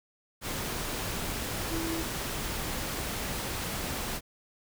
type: tone in noise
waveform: sine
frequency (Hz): 327.9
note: E4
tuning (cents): -9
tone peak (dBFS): -32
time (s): 1.68-2.04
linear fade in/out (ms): 50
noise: pink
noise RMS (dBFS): -34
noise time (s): 0.41-4.21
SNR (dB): -1
effects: none